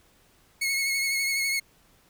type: tone with vibrato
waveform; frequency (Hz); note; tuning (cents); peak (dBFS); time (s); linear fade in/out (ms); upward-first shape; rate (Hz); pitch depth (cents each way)
sawtooth; 2186; C#7; -25; -21; 0.61-1.6; 10; sine; 12; 28
effects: pink hiss -61 dBFS RMS until 2.09 s